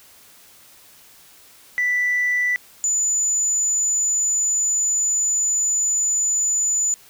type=tone pair in turn; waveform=sine; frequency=1975.5 / 6995 Hz; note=B6 / A8; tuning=0 / -11 cents; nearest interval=octave + minor seventh; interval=2189 cents; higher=second; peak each=-16 dBFS; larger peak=neither; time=1.78-2.56 / 2.84-6.94 s; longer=second; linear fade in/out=0 ms; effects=tanh soft clip ceiling -14 dBFS + white hiss -49 dBFS RMS until 7.09 s